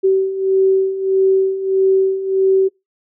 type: beating tone pair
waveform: sine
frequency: 382.1 / 383.7 Hz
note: G4 / G4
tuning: -44 / -37 cents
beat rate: 1.6 Hz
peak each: -18 / -13 dBFS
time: 0.03-2.69 s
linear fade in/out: 20 ms
effects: noise-tail reverb RT60 0.2 s tail -24 dB re dry

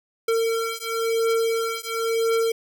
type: beating tone pair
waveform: square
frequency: 454.4 / 455.37 Hz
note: A#4 / A#4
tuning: -44 / -41 cents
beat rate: 0.97 Hz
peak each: -25 dBFS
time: 0.28-2.52 s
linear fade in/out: 5 ms
effects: none

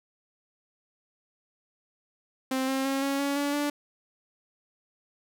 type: tone with pitch steps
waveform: sawtooth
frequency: 262.3 / 266.9 / 271.5 / 276.3 / 281.1 / 286 / 291 Hz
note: C4 / C4 / C#4 / C#4 / C#4 / D4 / D4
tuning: +4 / +35 / -36 / -6 / +24 / -46 / -16 cents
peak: -22 dBFS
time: 2.51-3.7 s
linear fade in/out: 5 ms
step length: 170 ms
effects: none

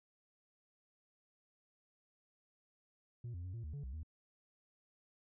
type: tone with pitch steps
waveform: sine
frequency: 119.6 / 87 / 91.5 / 115.7 / 75.6 / 142.6 / 63.8 / 78.7 Hz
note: A#2 / F2 / F#2 / A#2 / D#2 / C#3 / C2 / D#2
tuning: +45 / -6 / -19 / -13 / -49 / +49 / -43 / +20 cents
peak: -39 dBFS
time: 3.24-4.032 s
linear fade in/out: 5 ms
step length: 99 ms
effects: tanh soft clip ceiling -41 dBFS

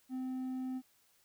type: tone with hard clipping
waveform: sine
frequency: 257.9 Hz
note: C4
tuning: 25 cents flat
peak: -37 dBFS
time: 0.09-0.82 s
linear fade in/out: 50 ms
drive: 3 dB
effects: white hiss -70 dBFS RMS until 1.24 s

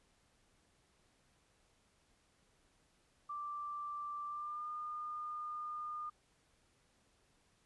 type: tone with pitch glide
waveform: sine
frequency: 1174.7 to 1215.4 Hz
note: D6 to D#6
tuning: 0 to -41 cents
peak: -40 dBFS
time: 3.29-6.1 s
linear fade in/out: 10 ms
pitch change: +59 cents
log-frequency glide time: 4.27-4.69 s
effects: pink hiss -73 dBFS RMS until 7.65 s + resampled to 24000 Hz

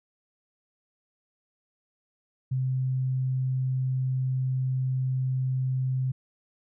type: tone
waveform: sine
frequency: 130 Hz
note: C3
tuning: 11 cents flat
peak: -24 dBFS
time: 2.51-6.12 s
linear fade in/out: 10 ms
effects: none

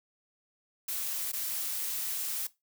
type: noise with dropouts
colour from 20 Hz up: blue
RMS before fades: -34 dBFS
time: 0.88-2.47 s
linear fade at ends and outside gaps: 5 ms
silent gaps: 1.319-1.332 s
effects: noise-tail reverb RT60 0.2 s tail -18 dB re dry

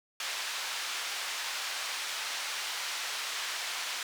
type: band-pass noise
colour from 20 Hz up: white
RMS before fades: -36 dBFS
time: 0.2-4.03 s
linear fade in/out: 2 ms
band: 900 to 4800 Hz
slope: 12 dB/octave
effects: none

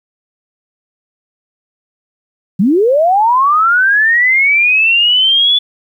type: linear sweep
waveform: sine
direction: up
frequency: 168.7 to 3465 Hz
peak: -7 dBFS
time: 2.59-5.59 s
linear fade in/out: 10 ms
effects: 8-bit

